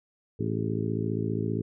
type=harmonic tone with a mistuned harmonic; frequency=55 Hz; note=A1; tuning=in tune; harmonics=2 / 3 / 4 / 5 / 6 / 7 / 8; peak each=-31 / -33 / -34 / -35 / -36 / -36 / -37 dBFS; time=0.39-1.62 s; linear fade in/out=10 ms; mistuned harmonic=8; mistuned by=-67 cents; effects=none

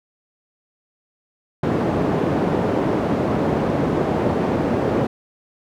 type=band-pass noise; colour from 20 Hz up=white; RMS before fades=-20 dBFS; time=1.63-5.07 s; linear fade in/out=5 ms; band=110 to 470 Hz; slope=12 dB/octave; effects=none

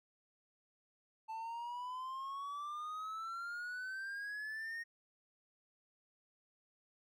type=exponential sweep; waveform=triangle; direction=up; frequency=880 to 1864.7 Hz; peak=-39 dBFS; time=1.28-4.84 s; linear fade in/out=20 ms; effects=none

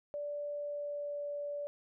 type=tone with pitch glide; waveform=sine; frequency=583 to 579.3 Hz; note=D5 to D5; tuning=-13 to -24 cents; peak=-36 dBFS; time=0.14-1.67 s; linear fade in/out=0 ms; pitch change=-11 cents; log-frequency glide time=0.57-1.25 s; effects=none

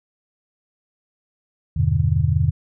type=chord; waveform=sine; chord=E minor seventh; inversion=none; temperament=just; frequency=82.41 / 98.89 / 123.61 / 148.33 Hz; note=E2 / G2 / B2 / D3; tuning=0 / +16 / +2 / +18 cents; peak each=-21 dBFS; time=1.76-2.51 s; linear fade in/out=10 ms; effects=none

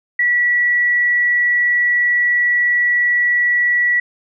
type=tone; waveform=sine; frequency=1943 Hz; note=B6; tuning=29 cents flat; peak=-12 dBFS; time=0.19-4 s; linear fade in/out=5 ms; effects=none

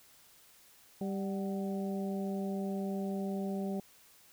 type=harmonic tone with a mistuned harmonic; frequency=196 Hz; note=G3; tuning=in tune; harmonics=1 / 2 / 3 / 4; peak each=-34 / -40 / -44 / -46 dBFS; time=1.01-3.8 s; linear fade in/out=2 ms; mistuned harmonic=4; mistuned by=-64 cents; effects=white hiss -61 dBFS RMS until 4.32 s

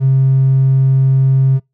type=tone; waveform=triangle; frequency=133.6 Hz; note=C3; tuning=36 cents sharp; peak=-4 dBFS; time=0-1.6 s; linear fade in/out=50 ms; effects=noise-tail reverb RT60 0.2 s tail -26 dB re dry + tanh soft clip ceiling -5 dBFS

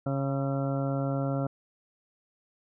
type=harmonic tone with a mistuned harmonic; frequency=137.4 Hz; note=C#3; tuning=15 cents flat; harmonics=1 / 2 / 3 / 4 / 5 / 6 / 7 / 8 / 9 / 10; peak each=-29 / -32 / -42 / -34 / -38 / -49 / -49 / -52 / -49 / -42 dBFS; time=0.06-1.47 s; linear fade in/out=5 ms; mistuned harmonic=10; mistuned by=-25 cents; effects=none

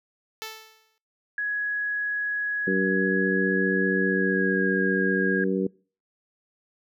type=tone with exponential decay; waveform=5% pulse; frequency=440 Hz; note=A4; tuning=in tune; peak=-20 dBFS; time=0.42-0.98 s; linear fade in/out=0 ms; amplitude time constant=120 ms
type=tone with pitch glide; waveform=sine; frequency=1673 to 1635.7 Hz; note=G#6 to G#6; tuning=+12 to -27 cents; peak=-25 dBFS; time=1.38-5.44 s; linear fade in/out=2 ms; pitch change=-39 cents; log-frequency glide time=4.01-4.7 s
type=harmonic tone; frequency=95.2 Hz; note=F#2; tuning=50 cents sharp; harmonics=2 / 3 / 4 / 5; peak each=-26 / -29 / -27 / -30 dBFS; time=2.67-5.67 s; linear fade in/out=5 ms
effects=noise-tail reverb RT60 0.4 s tail -25 dB re dry

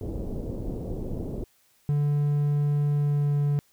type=low-pass noise; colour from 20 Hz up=pink; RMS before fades=-32 dBFS; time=0.01-1.44 s; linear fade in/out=2 ms; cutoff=510 Hz; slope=24 dB/octave
type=tone with pitch glide; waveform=triangle; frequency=145.8 to 144.63 Hz; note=D3 to D3; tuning=-12 to -26 cents; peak=-19 dBFS; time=1.89-3.59 s; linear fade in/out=0 ms; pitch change=-14 cents; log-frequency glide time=2.93-3.38 s
effects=white hiss -64 dBFS RMS until 3.72 s

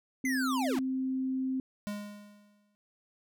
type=tone; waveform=sine; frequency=261.6 Hz; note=C4; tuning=in tune; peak=-29 dBFS; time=0.24-1.6 s; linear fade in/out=2 ms
type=linear sweep; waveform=square; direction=down; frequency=2101 to 207.7 Hz; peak=-32 dBFS; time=0.25-0.79 s; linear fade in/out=2 ms
type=tone with exponential decay; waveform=square; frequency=206.3 Hz; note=G#3; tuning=11 cents flat; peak=-33 dBFS; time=1.87-2.75 s; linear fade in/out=0 ms; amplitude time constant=190 ms
effects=none

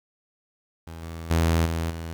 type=tone with level steps; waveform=sawtooth; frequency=82.41 Hz; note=E2; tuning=in tune; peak=-33 / -30 / -15 / -21 / -28 dBFS; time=0.87-2.13 s; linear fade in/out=0 ms; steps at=1.02 / 1.3 / 1.65 / 1.9 s; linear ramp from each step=10 ms; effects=9-bit

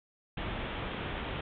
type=low-pass noise; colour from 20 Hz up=pink; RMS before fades=-37 dBFS; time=0.37-1.41 s; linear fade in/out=5 ms; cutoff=3600 Hz; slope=96 dB/octave; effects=none

